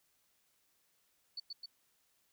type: tone with echo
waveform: sine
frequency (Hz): 4476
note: C#8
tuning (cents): +16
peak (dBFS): -39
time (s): 1.37-1.4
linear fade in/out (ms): 5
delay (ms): 130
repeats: 2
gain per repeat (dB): -2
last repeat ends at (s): 1.66
effects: white hiss -75 dBFS RMS until 2.32 s